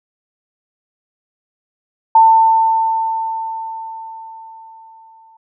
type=tone with exponential decay; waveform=sine; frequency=895 Hz; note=A5; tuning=29 cents sharp; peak=-4 dBFS; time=2.15-5.37 s; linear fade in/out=5 ms; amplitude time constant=700 ms; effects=none